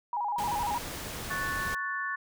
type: tone with vibrato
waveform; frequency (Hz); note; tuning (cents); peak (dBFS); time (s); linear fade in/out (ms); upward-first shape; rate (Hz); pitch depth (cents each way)
sine; 891; A5; +22; -28; 0.13-0.78; 2; square; 13; 130
type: noise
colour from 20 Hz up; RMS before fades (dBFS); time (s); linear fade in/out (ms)
pink; -38; 0.38-1.75; 5
type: chord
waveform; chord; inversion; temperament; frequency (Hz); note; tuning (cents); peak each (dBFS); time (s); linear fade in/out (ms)
sine; F# minor; second; equal; 1108.7 / 1480 / 1760; C#6 / F#6 / A6; 0 / 0 / 0; -35 / -37 / -33; 1.3-2.16; 10
effects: none